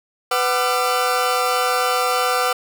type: tone cluster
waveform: 40% pulse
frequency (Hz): 498.8 / 749 / 1193 / 1359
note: B4 / F#5 / D6 / F6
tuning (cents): +17 / +21 / +27 / -48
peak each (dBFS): -22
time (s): 0.31-2.53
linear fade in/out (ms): 5
effects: none